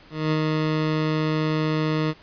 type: tone with ADSR envelope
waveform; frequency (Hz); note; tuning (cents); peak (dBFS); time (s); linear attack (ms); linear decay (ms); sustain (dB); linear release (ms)
20% pulse; 155.56; D#3; 0; -14; 0.1-2.14; 220; 41; -2; 45
effects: pink hiss -50 dBFS RMS until 2.22 s + resampled to 11025 Hz